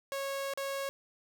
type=tone with dropouts; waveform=sawtooth; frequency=550 Hz; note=C#5; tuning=14 cents flat; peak=-30 dBFS; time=0.12-0.89 s; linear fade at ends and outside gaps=0 ms; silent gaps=0.537-0.575 s; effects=none